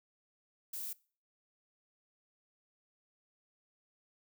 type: noise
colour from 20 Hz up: violet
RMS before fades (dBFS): -41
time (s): 0.73-0.93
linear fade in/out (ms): 5
effects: noise-tail reverb RT60 0.4 s tail -22 dB re dry